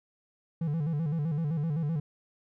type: tone with vibrato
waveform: triangle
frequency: 155.56 Hz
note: D#3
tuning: in tune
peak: -25 dBFS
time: 0.61-2 s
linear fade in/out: 5 ms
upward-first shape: square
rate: 7.8 Hz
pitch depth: 110 cents each way
effects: none